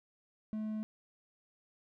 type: tone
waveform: triangle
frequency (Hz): 215.8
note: A3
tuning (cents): -33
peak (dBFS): -33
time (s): 0.53-0.83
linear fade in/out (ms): 0
effects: none